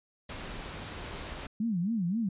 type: noise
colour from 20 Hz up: pink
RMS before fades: -40 dBFS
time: 0.29-1.47 s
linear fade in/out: 5 ms
type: tone with vibrato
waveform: sine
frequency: 199.2 Hz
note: G3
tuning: 28 cents sharp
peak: -27 dBFS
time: 1.6-2.29 s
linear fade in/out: 5 ms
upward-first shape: sine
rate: 3.8 Hz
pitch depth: 280 cents each way
effects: resampled to 8000 Hz